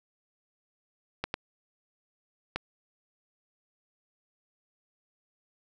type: clicks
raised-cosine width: 0.3 ms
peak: -14 dBFS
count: 3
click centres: 1.24 / 1.341 / 2.56 s
effects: none